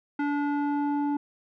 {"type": "tone with low-pass filter sweep", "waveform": "square", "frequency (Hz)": 288.9, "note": "D4", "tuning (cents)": -28, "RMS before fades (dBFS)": -27, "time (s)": [0.19, 1.17], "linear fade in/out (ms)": 5, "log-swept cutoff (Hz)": [1600, 750], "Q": 1.6, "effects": []}